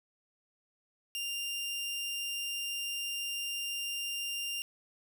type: tone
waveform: sawtooth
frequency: 2794 Hz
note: F7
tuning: in tune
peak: -31 dBFS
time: 1.15-4.62 s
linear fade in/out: 0 ms
effects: none